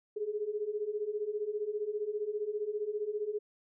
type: beating tone pair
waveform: sine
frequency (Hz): 410 / 425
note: G#4 / G#4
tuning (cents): -22 / +40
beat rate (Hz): 15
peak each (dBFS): -37 / -34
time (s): 0.16-3.39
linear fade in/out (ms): 10
effects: none